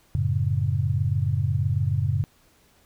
sine chord, F# minor, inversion none, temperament just, 92.5 / 111 / 138.75 Hz, F#2 / A2 / C#3, 0 / +16 / +2 cents, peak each -25 dBFS, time 0.15-2.24 s, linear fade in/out 0 ms, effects pink hiss -60 dBFS RMS until 2.85 s

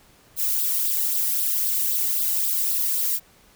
violet noise with flanger, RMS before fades -23 dBFS, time 0.36-3.2 s, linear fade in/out 50 ms, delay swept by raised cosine 0.22 to 1.07 ms, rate 3.8 Hz, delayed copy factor +0.5, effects pink hiss -55 dBFS RMS until 3.55 s

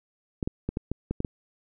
clicks, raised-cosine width 3 ms, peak -15 dBFS, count 8, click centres 0.428 / 0.475 / 0.69 / 0.771 / 0.916 / 1.11 / 1.204 / 1.248 s, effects none

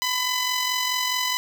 10% pulse tone with amplitude modulation, 1003 Hz, B5, 26 cents sharp, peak -12 dBFS, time 0.02-1.37 s, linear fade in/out 0 ms, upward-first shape sine, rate 44.7 Hz, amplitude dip 40%, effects none

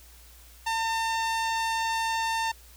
sawtooth tone with low-pass filter, 903 Hz, A5, 45 cents sharp, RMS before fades -28 dBFS, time 0.66-2.52 s, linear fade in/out 10 ms, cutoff 8100 Hz, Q 0.74, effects added 59 Hz sine -51 dBFS peak until 2.76 s + white hiss -54 dBFS RMS until 2.76 s

